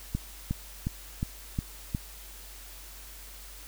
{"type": "click train", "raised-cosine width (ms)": 5, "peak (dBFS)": -16, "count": 6, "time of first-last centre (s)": [0.15, 1.949], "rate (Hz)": 2.78, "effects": ["added 48 Hz sine -47 dBFS peak until 3.67 s", "white hiss -48 dBFS RMS until 3.67 s"]}